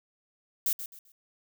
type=noise with echo; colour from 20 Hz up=violet; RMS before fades=-27 dBFS; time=0.66-0.73 s; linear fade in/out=2 ms; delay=130 ms; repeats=3; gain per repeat=-11 dB; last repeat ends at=1.12 s; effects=none